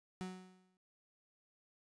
35% pulse tone with exponential decay, 185 Hz, F#3, in tune, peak -37 dBFS, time 0.21-0.77 s, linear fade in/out 0 ms, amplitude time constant 120 ms, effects resampled to 22050 Hz

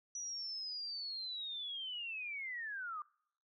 sine linear sweep, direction down, 5890 to 1174.7 Hz, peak -40 dBFS, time 0.15-3.02 s, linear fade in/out 2 ms, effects noise-tail reverb RT60 0.7 s tail -26 dB re dry

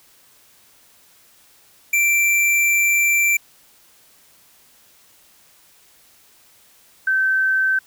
square / sine tone pair in turn, 2349 / 1544 Hz, D7 / G6, 0 / -27 cents, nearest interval perfect fifth, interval 727 cents, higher first, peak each -15 dBFS, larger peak neither, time 1.93-3.37 / 7.07-7.79 s, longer first, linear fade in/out 5 ms, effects white hiss -53 dBFS RMS until 7.86 s

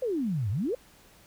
sine exponential two-way sweep, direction down then up, 540 to 92.2 to 540 Hz, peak -26 dBFS, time 0.02-0.75 s, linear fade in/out 5 ms, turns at 0.5 s, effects pink hiss -57 dBFS RMS until 1.26 s

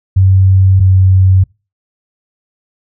sine tone pair in turn, 95.1 / 94.17 Hz, F#2 / F#2, +48 / +31 cents, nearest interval unison, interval 17 cents, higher first, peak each -4 dBFS, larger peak neither, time 0.16-0.8 / 0.8-1.44 s, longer neither, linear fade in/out 10 ms, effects noise-tail reverb RT60 0.3 s tail -26 dB re dry

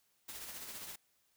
white noise with tremolo, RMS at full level -45 dBFS, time 0.28-0.96 s, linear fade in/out 10 ms, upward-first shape sine, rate 15 Hz, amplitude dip 40%, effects white hiss -75 dBFS RMS until 1.36 s

